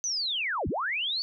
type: linear two-way sweep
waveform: sine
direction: down then up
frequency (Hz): 6200 to 43.33 to 4584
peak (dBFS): -27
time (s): 0.04-1.22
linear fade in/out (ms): 0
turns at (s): 0.68
effects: none